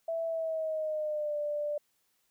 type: tone with pitch glide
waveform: sine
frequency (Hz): 659.3 to 590.8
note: E5 to D5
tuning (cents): 0 to +10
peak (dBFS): -30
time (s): 0.08-1.78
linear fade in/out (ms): 5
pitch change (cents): -190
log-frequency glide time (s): 0.26-1.37
effects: white hiss -74 dBFS RMS until 2.3 s